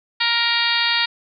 harmonic tone with a mistuned harmonic, 468.6 Hz, A#4, 9 cents sharp, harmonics 2 / 3 / 4 / 5 / 6 / 7 / 8 / 9 / 10, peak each -27 / -27 / -23 / -25 / -26 / -27 / -23 / -27 / -26 dBFS, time 0.2-1.06 s, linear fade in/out 10 ms, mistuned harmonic 10, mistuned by -25 cents, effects none

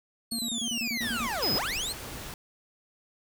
25% pulse linear two-way sweep, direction down then up, 4400 to 92.5 to 4400 Hz, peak -26 dBFS, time 0.31-1.93 s, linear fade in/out 10 ms, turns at 1.54 s
triangle tone bursts, 233.1 Hz, A#3, in tune, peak -31 dBFS, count 10, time 0.32-1.269 s, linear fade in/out 0 ms, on 67 ms, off 31 ms
pink noise, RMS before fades -40 dBFS, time 1.01-2.34 s, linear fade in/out 2 ms
square tone, 5050 Hz, D#8, 25 cents sharp, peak -26 dBFS, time 1.42-1.59 s, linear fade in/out 10 ms
effects none

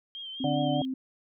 sine tone with vibrato, 3167 Hz, G7, 17 cents sharp, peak -37 dBFS, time 0.15-0.85 s, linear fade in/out 0 ms, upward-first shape triangle, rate 4.9 Hz, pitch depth 61 cents each way
sine tone, 261.6 Hz, C4, in tune, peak -29 dBFS, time 0.4-0.94 s, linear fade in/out 5 ms
harmonic tone, 147 Hz, D3, 2 cents sharp, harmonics 1 / 2 / 4 / 5, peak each -31 / -31 / -31 / -31 dBFS, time 0.44-0.82 s, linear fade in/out 2 ms
effects none

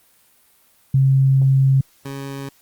sine / 20% pulse tone pair in turn, 134.5 / 137.8 Hz, C3 / C#3, +48 / -10 cents, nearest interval unison, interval 42 cents, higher second, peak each -11 / -23 dBFS, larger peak first, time 0.94-1.81 / 2.05-2.49 s, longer first, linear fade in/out 5 ms, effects white hiss -56 dBFS RMS until 2.61 s + Opus 32 kbps

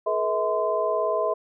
sine tone cluster, 425.7 / 483.1 / 643 / 1029 Hz, G#4 / B4 / E5 / C6, +43 / -38 / -43 / -29 cents, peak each -28 / -30 / -24 / -28 dBFS, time 0.06-1.34 s, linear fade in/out 10 ms, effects none

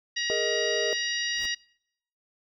harmonic tone, 950 Hz, A#5, 33 cents sharp, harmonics 2 / 3 / 4 / 5 / 6, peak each -31 / -33 / -34 / -35 / -36 dBFS, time 0.16-1.55 s, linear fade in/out 10 ms
triangle chord, Ab suspended second, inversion none, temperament equal, 415.3 / 466.2 / 622.3 Hz, Ab4 / Bb4 / Eb5, 0 / 0 / 0 cents, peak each -29 dBFS, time 0.3-0.93 s, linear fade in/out 0 ms
pink noise with exponential growth, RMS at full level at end -41 dBFS, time 1.24-1.46 s, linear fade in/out 5 ms, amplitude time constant 47 ms
effects noise-tail reverb RT60 0.7 s tail -24 dB re dry

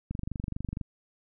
click train, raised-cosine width 5 ms, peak -21 dBFS, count 18, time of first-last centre 0.11-0.812 s, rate 24.2 Hz, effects none

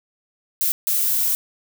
violet noise bursts at uneven times, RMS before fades -20 dBFS, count 2, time 0.61-0.72 / 0.87-1.35 s, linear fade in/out 0 ms, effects none

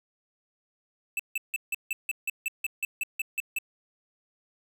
square tone bursts, 2637 Hz, E7, in tune, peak -27 dBFS, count 14, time 1.17-3.586 s, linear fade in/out 2 ms, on 24 ms, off 160 ms, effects none

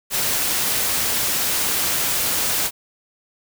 white noise, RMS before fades -21 dBFS, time 0.1-2.71 s, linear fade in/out 50 ms, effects none

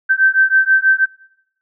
sine beating tone pair, 1549 / 1555.2 Hz, G6 / G6, -21 / -14 cents, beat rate 6.2 Hz, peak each -13 dBFS, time 0.09-1.06 s, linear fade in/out 20 ms, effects noise-tail reverb RT60 0.9 s tail -24 dB re dry

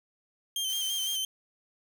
sawtooth tone with vibrato, 3143 Hz, G7, 4 cents sharp, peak -26 dBFS, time 0.56-1.25 s, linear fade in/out 2 ms, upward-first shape square, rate 5.9 Hz, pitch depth 30 cents each way
blue noise, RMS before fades -42 dBFS, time 0.68-1.18 s, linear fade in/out 20 ms
effects none

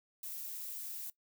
violet noise, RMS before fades -43 dBFS, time 0.23-1.1 s, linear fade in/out 2 ms, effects noise-tail reverb RT60 0.1 s tail -19 dB re dry

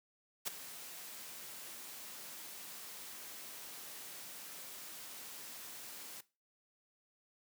white noise with ADSR envelope, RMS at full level -35 dBFS, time 0.45-6.21 s, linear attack 26 ms, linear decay 10 ms, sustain -14 dB, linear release 8 ms, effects noise-tail reverb RT60 0.3 s tail -19 dB re dry + high-pass 150 Hz 12 dB/octave

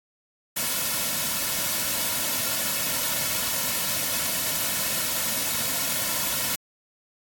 white noise with comb filter, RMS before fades -26 dBFS, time 0.56-6.56 s, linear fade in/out 10 ms, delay 2.5 ms, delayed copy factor -0.65, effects AAC 64 kbps

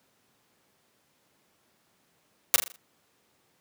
white noise with echo, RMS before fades -18 dBFS, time 2.54-2.56 s, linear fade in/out 0 ms, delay 40 ms, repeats 5, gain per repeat -7 dB, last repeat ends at 2.76 s, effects pink hiss -68 dBFS RMS until 3.6 s + high-pass 150 Hz 12 dB/octave

